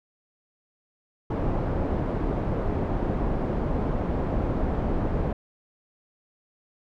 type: low-pass noise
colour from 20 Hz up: pink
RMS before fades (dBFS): -26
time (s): 1.3-5.33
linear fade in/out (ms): 5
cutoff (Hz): 700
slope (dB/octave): 12
effects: none